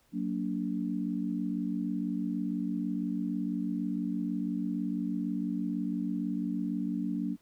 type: chord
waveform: sine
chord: Gb augmented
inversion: none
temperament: just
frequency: 185 / 231.2 / 289.1 Hz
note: Gb3 / Bb3 / D4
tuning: 0 / -14 / -27 cents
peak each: -34 dBFS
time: 0.12-7.37 s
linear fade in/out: 50 ms
effects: pink hiss -68 dBFS RMS until 7.41 s